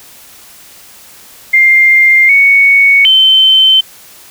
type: tone with pitch steps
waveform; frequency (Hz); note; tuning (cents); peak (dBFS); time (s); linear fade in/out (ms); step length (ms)
sine; 2105 / 2224 / 3083; C7 / C#7 / G7; +10 / +5 / -29; -3; 1.53-3.81; 10; 760
effects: white hiss -37 dBFS RMS until 4.3 s